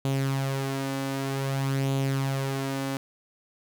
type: tone with flanger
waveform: sawtooth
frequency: 135.9 Hz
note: C#3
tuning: 34 cents flat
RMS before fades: -28 dBFS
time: 0.05-2.97 s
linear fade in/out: 0 ms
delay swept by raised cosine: 0.28 to 3.48 ms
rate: 0.53 Hz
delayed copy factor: +0.5
effects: none